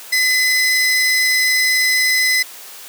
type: tone pair together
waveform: 40% pulse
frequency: 2022 / 5095 Hz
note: B6 / D#8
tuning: +40 / +40 cents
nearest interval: octave + major third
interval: 1600 cents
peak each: -13 / -19 dBFS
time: 0.12-2.43 s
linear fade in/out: 10 ms
effects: white hiss -36 dBFS RMS until 2.88 s + high-pass 400 Hz 12 dB/octave